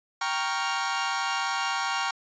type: chord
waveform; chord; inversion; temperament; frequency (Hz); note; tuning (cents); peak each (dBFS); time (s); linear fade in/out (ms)
sawtooth; G half-diminished seventh; none; equal; 784 / 932.3 / 1108.7 / 1396.9; G5 / Bb5 / Db6 / F6; 0 / 0 / 0 / 0; -28; 0.21-2.11; 5
effects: resampled to 16000 Hz

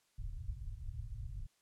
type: low-pass noise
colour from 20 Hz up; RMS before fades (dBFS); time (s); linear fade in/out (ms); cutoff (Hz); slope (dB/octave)
pink; -43; 0.18-1.47; 10; 120; 48
effects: white hiss -75 dBFS RMS until 1.61 s + low-pass 10000 Hz 12 dB/octave

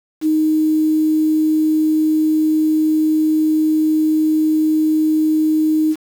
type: tone with quantisation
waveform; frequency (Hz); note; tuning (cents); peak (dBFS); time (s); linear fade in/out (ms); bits
sine; 311.1; D#4; 0; -12; 0.21-5.96; 50; 6
effects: none

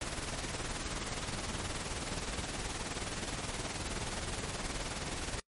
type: noise with tremolo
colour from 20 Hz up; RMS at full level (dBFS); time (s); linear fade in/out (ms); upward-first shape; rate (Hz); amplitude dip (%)
pink; -36; 0.01-5.4; 2; sine; 19; 50
effects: noise-tail reverb RT60 0.1 s tail -26 dB re dry + MP3 48 kbps

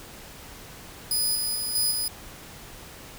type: tone with level steps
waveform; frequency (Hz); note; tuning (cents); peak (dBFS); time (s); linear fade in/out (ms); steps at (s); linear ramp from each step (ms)
15% pulse; 4978; D#8; 0; -16 / -19 / -21 / -15 / -19; 1.11-2.08; 2; 1.35 / 1.55 / 1.75 / 1.91; 5
effects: pink hiss -44 dBFS RMS until 3.18 s

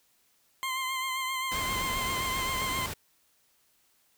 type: tone with vibrato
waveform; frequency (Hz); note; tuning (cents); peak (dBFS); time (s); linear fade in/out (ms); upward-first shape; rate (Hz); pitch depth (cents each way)
20% pulse; 1046.5; C6; 0; -25; 0.63-2.86; 0; triangle; 7.6; 38
type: noise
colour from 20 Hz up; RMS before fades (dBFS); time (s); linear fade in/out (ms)
pink; -36; 1.51-2.94; 10
effects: white hiss -68 dBFS RMS until 4.17 s

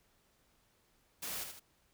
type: noise with echo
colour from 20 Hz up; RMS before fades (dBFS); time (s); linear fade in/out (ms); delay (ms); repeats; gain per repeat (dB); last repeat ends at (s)
white; -41; 1.22-1.44; 10; 79; 2; -6; 1.598
effects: pink hiss -72 dBFS RMS until 1.93 s

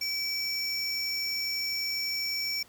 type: tone pair together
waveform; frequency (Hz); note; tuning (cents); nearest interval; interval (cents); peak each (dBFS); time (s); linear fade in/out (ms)
square; 2294 / 5436; D7 / F8; -41 / -48; octave + minor third; 1493; -35 / -31; 0.01-2.63; 5
effects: pink hiss -57 dBFS RMS until 2.68 s + high-pass 60 Hz 12 dB/octave

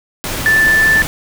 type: tone in noise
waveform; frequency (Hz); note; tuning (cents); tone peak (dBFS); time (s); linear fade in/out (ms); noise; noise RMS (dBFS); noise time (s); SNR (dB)
sine; 1760; A6; 0; -8; 0.46-1.02; 0; pink; -21; 0.24-1.07; +10
effects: none

